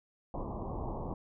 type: low-pass noise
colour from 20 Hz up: pink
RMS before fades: -38 dBFS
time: 0.34-1.14 s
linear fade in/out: 2 ms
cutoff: 1100 Hz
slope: 96 dB/octave
effects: none